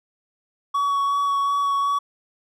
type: tone with vibrato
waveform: triangle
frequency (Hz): 1125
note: C#6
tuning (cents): +25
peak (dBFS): -17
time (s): 0.74-1.99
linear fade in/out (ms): 10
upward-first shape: sine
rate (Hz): 2.7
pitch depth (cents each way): 12
effects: none